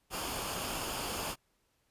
pink noise with comb filter, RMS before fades -37 dBFS, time 0.1-1.36 s, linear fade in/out 50 ms, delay 0.51 ms, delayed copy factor -0.5, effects pink hiss -75 dBFS RMS until 1.9 s + resampled to 32000 Hz

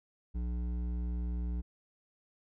sine tone with hard clipping, 59.8 Hz, A#1, 45 cents sharp, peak -34 dBFS, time 0.34-1.62 s, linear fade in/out 20 ms, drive 10 dB, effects none

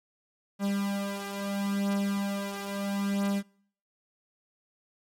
45% pulse beating tone pair, 199.1 / 199.85 Hz, G3 / G3, +27 / +34 cents, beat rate 0.75 Hz, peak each -30 / -33 dBFS, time 0.59-3.43 s, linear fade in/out 50 ms, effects noise-tail reverb RT60 0.6 s tail -24 dB re dry + MP3 64 kbps

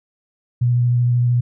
sine tone with vibrato, 121.8 Hz, B2, 24 cents flat, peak -13 dBFS, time 0.61-1.41 s, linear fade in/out 10 ms, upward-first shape sine, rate 13 Hz, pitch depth 14 cents each way, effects none

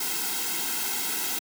white noise with comb filter, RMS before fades -29 dBFS, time 0-1.39 s, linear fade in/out 5 ms, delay 1.7 ms, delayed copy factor -1, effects high-pass 200 Hz 12 dB/octave

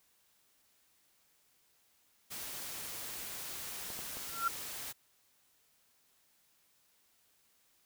white noise, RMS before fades -43 dBFS, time 2.3-4.93 s, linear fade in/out 20 ms
clicks, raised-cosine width 1 ms, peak -32 dBFS, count 3, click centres 3.903 / 3.991 / 4.17 s
sine tone with exponential growth, 1367 Hz, F6, 37 cents flat, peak -26 dBFS, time 4.24-4.48 s, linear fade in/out 5 ms, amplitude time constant 51 ms
effects white hiss -71 dBFS RMS until 7.85 s

